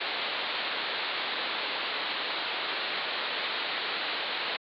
white low-pass noise, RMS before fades -32 dBFS, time 0-4.57 s, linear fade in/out 10 ms, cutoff 4300 Hz, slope 96 dB/octave, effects high-pass 400 Hz 12 dB/octave

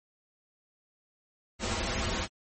pink noise with comb filter, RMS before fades -31 dBFS, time 1.59-2.28 s, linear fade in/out 50 ms, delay 6.9 ms, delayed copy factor -0.8, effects MP3 32 kbps

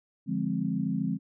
sine chord, D half-diminished seventh, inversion none, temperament equal, 146.83 / 174.61 / 207.7 / 261.6 Hz, D3 / F3 / Ab3 / C4, 0 / 0 / 0 / 0 cents, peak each -35 / -31 / -31 / -32 dBFS, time 0.26-1.19 s, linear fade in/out 50 ms, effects none

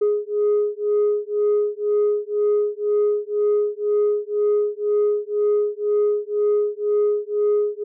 sine beating tone pair, 415.3 / 417.3 Hz, G#4 / G#4, 0 / +8 cents, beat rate 2 Hz, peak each -19 dBFS, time 0.01-7.84 s, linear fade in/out 10 ms, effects tanh soft clip ceiling -13 dBFS

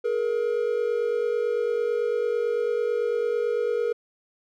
triangle tone pair together, 424.8 / 473.8 Hz, G#4 / A#4, +39 / +28 cents, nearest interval major second, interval 189 cents, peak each -25 / -22 dBFS, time 0.04-3.93 s, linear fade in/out 10 ms, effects none

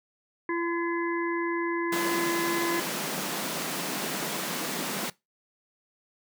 harmonic tone, 340 Hz, F4, 46 cents flat, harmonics 1 / 3 / 5 / 6, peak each -28 / -33 / -35 / -36 dBFS, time 0.49-2.8 s, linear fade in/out 2 ms
pink high-pass noise, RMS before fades -32 dBFS, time 1.92-5.1 s, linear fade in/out 5 ms, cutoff 150 Hz, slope 96 dB/octave
effects noise-tail reverb RT60 0.2 s tail -21 dB re dry

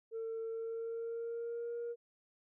sine tone with pitch glide, 451.3 to 471.8 Hz, A4 to A#4, +44 to +21 cents, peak -36 dBFS, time 0.11-1.96 s, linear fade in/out 50 ms, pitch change +77 cents, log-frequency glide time 0.46-1.75 s, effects tanh soft clip ceiling -35 dBFS

